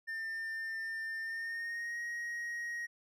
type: tone with pitch glide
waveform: triangle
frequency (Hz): 1799 to 1885.2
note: A6 to A#6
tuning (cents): +38 to +19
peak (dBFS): -35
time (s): 0.07-2.87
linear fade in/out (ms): 20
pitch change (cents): +81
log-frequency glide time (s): 1.2-1.99
effects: none